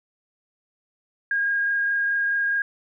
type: tone with frequency modulation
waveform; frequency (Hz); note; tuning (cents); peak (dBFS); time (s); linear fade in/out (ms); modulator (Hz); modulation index
sine; 1626; G#6; -37; -20; 1.31-2.62; 2; 24.7; 0.56
effects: none